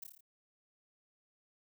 violet noise with echo, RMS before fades -44 dBFS, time 0.02-0.04 s, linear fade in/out 5 ms, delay 28 ms, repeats 6, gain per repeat -3 dB, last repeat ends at 0.208 s, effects none

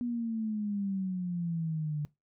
sine exponential sweep, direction down, 244.1 to 146.83 Hz, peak -30 dBFS, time 0.01-2.05 s, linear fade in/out 0 ms, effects noise-tail reverb RT60 0.2 s tail -21 dB re dry

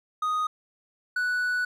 triangle tone pair in turn, 1244.5 / 1480 Hz, D#6 / F#6, 0 / 0 cents, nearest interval minor third, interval 300 cents, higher second, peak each -22 dBFS, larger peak neither, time 0.22-0.47 / 1.16-1.65 s, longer second, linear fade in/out 5 ms, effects none

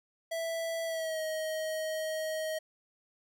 square tone with pitch glide, 659.3 to 629.9 Hz, E5 to D#5, 0 to +21 cents, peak -33 dBFS, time 0.31-2.59 s, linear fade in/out 10 ms, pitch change -79 cents, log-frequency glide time 0.85-1.22 s, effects none

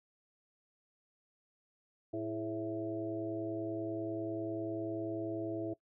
harmonic tone with a mistuned harmonic, 110 Hz, A2, in tune, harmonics 1 / 3 / 4 / 5 / 6, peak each -46 / -37 / -44 / -47 / -41 dBFS, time 2.13-5.74 s, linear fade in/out 10 ms, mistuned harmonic 4, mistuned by -80 cents, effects noise-tail reverb RT60 0.1 s tail -20 dB re dry

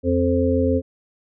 harmonic tone, 87.31 Hz, F2, in tune, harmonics 1 / 3 / 5 / 6, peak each -22 / -20 / -23 / -22 dBFS, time 0.03-0.82 s, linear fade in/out 50 ms, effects none

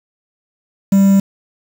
triangle tone with quantisation, 196 Hz, G3, in tune, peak -5 dBFS, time 0.92-1.2 s, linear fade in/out 5 ms, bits 5, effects none

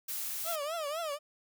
blue noise, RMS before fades -37 dBFS, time 0.08-0.56 s, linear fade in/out 10 ms
30% pulse tone with vibrato, 622.3 Hz, D#5, in tune, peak -31 dBFS, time 0.44-1.19 s, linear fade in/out 50 ms, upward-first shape triangle, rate 4 Hz, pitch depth 190 cents each way
effects none

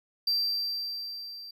triangle tone with level ramp, 4699 Hz, D8, in tune, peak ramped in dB -22 to -40 dBFS, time 0.27-1.51 s, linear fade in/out 5 ms, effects none

